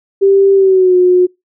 sine tone with pitch glide, 392.5 to 362 Hz, G4 to F#4, +2 to -38 cents, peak -5 dBFS, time 0.21-1.27 s, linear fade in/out 20 ms, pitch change -140 cents, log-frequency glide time 0.54-0.96 s, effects noise-tail reverb RT60 0.2 s tail -25 dB re dry

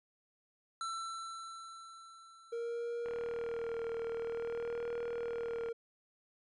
square tone with exponential decay, 1338 Hz, E6, 25 cents sharp, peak -37 dBFS, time 0.81-4.03 s, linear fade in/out 1 ms, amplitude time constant 700 ms
triangle tone with vibrato, 466.2 Hz, A#4, in tune, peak -34 dBFS, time 2.52-5.73 s, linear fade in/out 10 ms, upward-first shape sine, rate 0.5 Hz, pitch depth 22 cents each way
click train, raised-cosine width 0.5 ms, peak -32 dBFS, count 105, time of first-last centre 3.06-5.686 s, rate 39.6 Hz
effects resampled to 24000 Hz

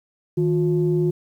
sine tone pair together, 157.61 / 356.9 Hz, D#3 / F4, +23 / +38 cents, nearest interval octave + major second, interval 1415 cents, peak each -19 dBFS, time 0.37-1.11 s, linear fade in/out 10 ms, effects tanh soft clip ceiling -10 dBFS + 9-bit

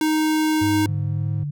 square tone, 311.1 Hz, D#4, in tune, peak -18 dBFS, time 0.01-0.86 s, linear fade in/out 2 ms
triangle tone with pitch glide, 102.1 to 105.27 Hz, G#2 to G#2, -29 to +24 cents, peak -21 dBFS, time 0.61-1.44 s, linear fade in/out 10 ms, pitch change +53 cents, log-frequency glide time 0.77-1.3 s
sine tone with vibrato, 146.83 Hz, D3, in tune, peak -24 dBFS, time 0.88-1.51 s, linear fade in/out 10 ms, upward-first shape sine, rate 4.5 Hz, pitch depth 19 cents each way
effects none

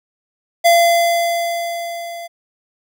square tone with level ramp, 683 Hz, F5, 39 cents flat, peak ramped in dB -8 to -29 dBFS, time 0.64-2.28 s, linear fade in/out 20 ms, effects none

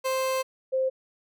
30% pulse / sine tone pair in turn, 524 / 524 Hz, C5 / C5, +2 / +2 cents, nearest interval unison, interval 0 cents, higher neither, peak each -22 dBFS, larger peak neither, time 0.04-0.43 / 0.72-0.9 s, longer first, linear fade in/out 20 ms, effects none

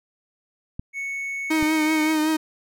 clicks, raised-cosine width 5 ms, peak -18 / -20 dBFS, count 2, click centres 0.795 / 1.627 s
triangle tone, 2213 Hz, C#7, 3 cents flat, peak -25 dBFS, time 0.93-2.16 s, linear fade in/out 50 ms
45% pulse tone with vibrato, 311.1 Hz, D#4, in tune, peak -19 dBFS, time 1.5-2.37 s, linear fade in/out 10 ms, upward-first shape triangle, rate 5.3 Hz, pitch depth 38 cents each way
effects none

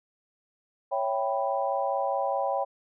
sine chord, C# half-diminished seventh, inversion none, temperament equal, 554.4 / 659.3 / 784 / 987.8 Hz, C#5 / E5 / G5 / B5, 0 / 0 / 0 / 0 cents, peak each -29 / -33 / -29 / -33 dBFS, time 0.91-2.65 s, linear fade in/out 20 ms, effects none

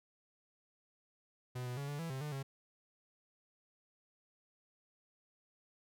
45% pulse tone with pitch steps, 125.3 / 123.7 / 141.1 / 144.7 / 165.6 / 132.4 / 149.5 / 136.1 Hz, B2 / B2 / C#3 / D3 / E3 / C3 / D3 / C#3, +25 / +3 / +31 / -25 / +8 / +21 / +31 / -31 cents, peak -39 dBFS, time 1.55-2.43 s, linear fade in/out 10 ms, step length 110 ms, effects none

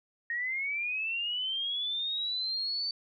sine linear sweep, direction up, 1851 to 4571 Hz, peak -30 dBFS, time 0.3-2.91 s, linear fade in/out 2 ms, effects none

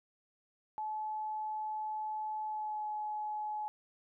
sine tone with pitch glide, 860 to 849.1 Hz, A5 to G#5, -40 to +38 cents, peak -35 dBFS, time 0.78-3.68 s, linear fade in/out 0 ms, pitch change -22 cents, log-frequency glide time 2.45-2.86 s, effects none

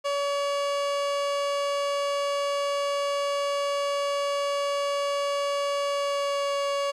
30% pulse tone with pitch glide, 567 to 563.1 Hz, C#5 to C#5, +39 to +27 cents, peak -22 dBFS, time 0.04-6.92 s, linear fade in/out 20 ms, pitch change -12 cents, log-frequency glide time 5.89-6.6 s, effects low-pass 7000 Hz 12 dB/octave + 10-bit

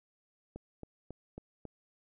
click train, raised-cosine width 2 ms, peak -30 dBFS, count 5, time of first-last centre 0.56-1.653 s, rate 3.66 Hz, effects none

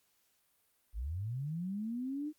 sine linear sweep, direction up, 46.25 to 310 Hz, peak -35 dBFS, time 0.93-2.33 s, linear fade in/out 50 ms, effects white hiss -74 dBFS RMS until 2.38 s + Opus 48 kbps

